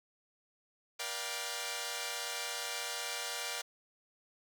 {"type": "chord", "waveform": "5% pulse", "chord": "G minor seventh", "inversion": "first", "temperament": "equal with one note detuned", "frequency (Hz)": [477.9, 587.3, 698.5, 784], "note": ["Bb4", "D5", "F5", "G5"], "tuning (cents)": [43, 0, 0, 0], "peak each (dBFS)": -31, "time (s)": [0.99, 3.62], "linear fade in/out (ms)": 10, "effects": []}